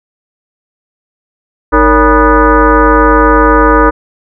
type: tone with frequency modulation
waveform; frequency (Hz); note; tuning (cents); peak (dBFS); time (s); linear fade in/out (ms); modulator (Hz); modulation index
sine; 460; A#4; -23; -3; 1.72-3.91; 20; 256; 3.9
effects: none